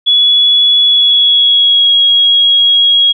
sine tone with pitch glide, 3393 to 3302 Hz, G#7 to G#7, +36 to -11 cents, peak -5 dBFS, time 0.06-3.13 s, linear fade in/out 20 ms, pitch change -47 cents, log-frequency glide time 0.84-1.94 s, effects none

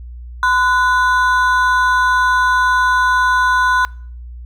triangle ring-modulated tone, 1244.5 Hz, D#6, in tune, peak -6 dBFS, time 0.43-3.85 s, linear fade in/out 0 ms, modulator 229 Hz, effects noise-tail reverb RT60 0.5 s tail -24 dB re dry + added 60 Hz sine -29 dBFS peak until 4.45 s

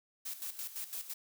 blue noise with tremolo, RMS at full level -40 dBFS, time 0.25-1.14 s, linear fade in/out 10 ms, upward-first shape square, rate 5.9 Hz, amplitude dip 70%, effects none

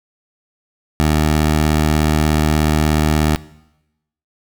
15% pulse tone, 76.7 Hz, D#2, 24 cents flat, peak -6 dBFS, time 1-3.36 s, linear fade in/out 0 ms, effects noise-tail reverb RT60 0.9 s tail -19 dB re dry

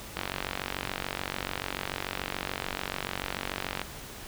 click train, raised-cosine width 0.3 ms, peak -14 dBFS, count 172, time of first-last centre 0.17-3.816 s, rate 46.9 Hz, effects pink hiss -43 dBFS RMS until 4.27 s

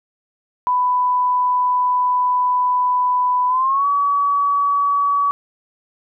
sine tone with pitch glide, 995 to 1136.4 Hz, B5 to C#6, +13 to +43 cents, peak -14 dBFS, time 0.67-5.31 s, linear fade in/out 0 ms, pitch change +230 cents, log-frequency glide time 3.48-3.86 s, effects none

